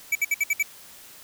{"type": "tone bursts", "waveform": "square", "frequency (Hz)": 2300, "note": "D7", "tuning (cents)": -37, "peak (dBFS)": -20, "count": 6, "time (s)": [0.12, 0.628], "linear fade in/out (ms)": 5, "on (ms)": 33, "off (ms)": 62, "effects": ["white hiss -47 dBFS RMS until 1.23 s"]}